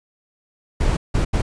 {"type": "noise bursts at uneven times", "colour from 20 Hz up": "brown", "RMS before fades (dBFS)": -18, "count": 3, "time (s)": [[0.8, 0.97], [1.14, 1.25], [1.33, 1.42]], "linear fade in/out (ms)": 10, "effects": ["resampled to 22050 Hz"]}